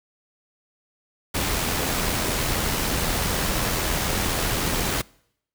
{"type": "noise with amplitude modulation", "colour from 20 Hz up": "pink", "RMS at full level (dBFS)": -23, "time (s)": [1.34, 5.02], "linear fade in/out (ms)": 10, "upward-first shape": "sine", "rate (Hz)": 84, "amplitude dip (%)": 30, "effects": ["noise-tail reverb RT60 0.7 s tail -24 dB re dry"]}